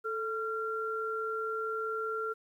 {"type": "tone pair together", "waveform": "sine", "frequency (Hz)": [440, 1375.3], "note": ["A4", "F6"], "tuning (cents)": [0, -27], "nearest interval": "octave + minor sixth", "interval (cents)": 1973, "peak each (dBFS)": [-35, -34], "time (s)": [0.04, 2.34], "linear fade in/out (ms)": 20, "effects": ["11-bit"]}